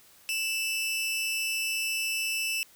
sawtooth tone pair together, 2646 / 2926 Hz, E7 / F#7, +6 / -20 cents, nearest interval major second, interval 174 cents, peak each -25 / -34 dBFS, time 0.29-2.63 s, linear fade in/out 0 ms, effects white hiss -57 dBFS RMS until 2.75 s

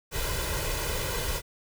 pink noise with comb filter, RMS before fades -30 dBFS, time 0.11-1.42 s, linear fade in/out 50 ms, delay 2 ms, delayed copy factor +0.7, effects none

